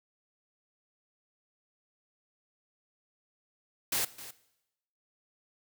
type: noise with echo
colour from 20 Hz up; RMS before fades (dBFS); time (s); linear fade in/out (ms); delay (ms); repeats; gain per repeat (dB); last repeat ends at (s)
white; -30; 3.92-4.05; 5; 260; 1; -15; 4.31
effects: noise-tail reverb RT60 0.9 s tail -18 dB re dry